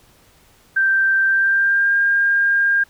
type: tone with pitch glide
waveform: sine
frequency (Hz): 1568 to 1608.4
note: G6 to G6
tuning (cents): 0 to +44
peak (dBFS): -13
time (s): 0.76-2.84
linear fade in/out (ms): 10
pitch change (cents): +44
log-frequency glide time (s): 1.26-1.95
effects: pink hiss -53 dBFS RMS until 2.89 s